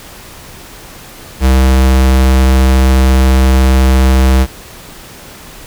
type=tone; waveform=square; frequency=65.3 Hz; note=C2; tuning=3 cents flat; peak=-6 dBFS; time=1.4-4.47 s; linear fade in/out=50 ms; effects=pink hiss -33 dBFS RMS until 5.66 s